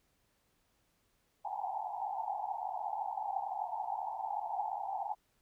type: band-pass noise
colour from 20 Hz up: pink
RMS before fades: -38 dBFS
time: 1.44-5.15 s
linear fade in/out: 20 ms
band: 740 to 890 Hz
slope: 96 dB/octave
effects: pink hiss -75 dBFS RMS until 5.41 s